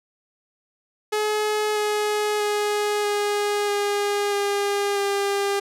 sawtooth tone with pitch steps, 424.6 / 420.5 / 416.3 / 412.3 / 408.2 / 404.3 / 400.3 Hz, G#4 / G#4 / G#4 / G#4 / G#4 / G#4 / G4, +38 / +22 / +4 / -13 / -30 / -46 / +36 cents, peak -17 dBFS, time 1.12-5.6 s, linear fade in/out 10 ms, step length 640 ms, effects low-pass 12000 Hz 12 dB/octave

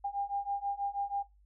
sine beating tone pair, 799 / 805.2 Hz, G5 / G5, +33 / +46 cents, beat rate 6.2 Hz, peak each -36 / -35 dBFS, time 0.04-1.23 s, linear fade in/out 10 ms, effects noise-tail reverb RT60 0.2 s tail -18 dB re dry + added 50 Hz sine -60 dBFS peak until 1.45 s

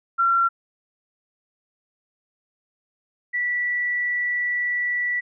sine tone pair in turn, 1366 / 1956.5 Hz, F6 / B6, -39 / -17 cents, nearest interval tritone, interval 622 cents, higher second, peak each -16 / -21 dBFS, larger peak first, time 0.18-0.49 / 3.33-5.21 s, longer second, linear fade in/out 20 ms, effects none

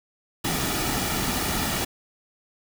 pink noise with comb filter, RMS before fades -26 dBFS, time 0.44-1.85 s, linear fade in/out 10 ms, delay 1.9 ms, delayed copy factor -0.5, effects none

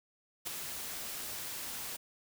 white noise with ADSR envelope, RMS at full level -35 dBFS, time 0.45-1.97 s, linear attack 23 ms, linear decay 7 ms, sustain -6 dB, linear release 13 ms, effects none

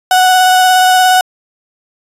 35% pulse tone with vibrato, 740 Hz, F#5, in tune, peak -4 dBFS, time 0.11-1.21 s, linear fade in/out 2 ms, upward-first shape sine, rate 17 Hz, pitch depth 12 cents each way, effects resampled to 32000 Hz

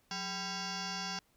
sine tone with frequency modulation, 2190 Hz, C#7, 22 cents flat, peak -35 dBFS, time 0.11-1.19 s, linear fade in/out 2 ms, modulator 593 Hz, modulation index 6, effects tanh soft clip ceiling -31 dBFS + pink hiss -71 dBFS RMS until 1.36 s

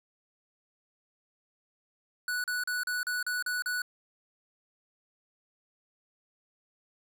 square tone bursts, 1477 Hz, F#6, 3 cents flat, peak -30 dBFS, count 8, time 2.28-3.819 s, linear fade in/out 2 ms, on 160 ms, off 37 ms, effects none

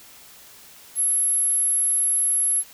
sine tone, 11175 Hz, F9, in tune, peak -18 dBFS, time 0.95-2.64 s, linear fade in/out 50 ms, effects white hiss -47 dBFS RMS until 2.73 s

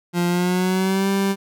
30% pulse tone with pitch glide, 174.61 to 195.99 Hz, F3 to G3, 0 to 0 cents, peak -15 dBFS, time 0.13-1.36 s, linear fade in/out 50 ms, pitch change +200 cents, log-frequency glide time 0.27-1.09 s, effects none

